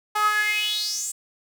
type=tone with high-pass filter sweep; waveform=sawtooth; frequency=421.9 Hz; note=G#4; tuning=27 cents sharp; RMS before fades=-24 dBFS; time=0.15-1.12 s; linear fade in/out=10 ms; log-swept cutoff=1000 to 8200 Hz; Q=7.4; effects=none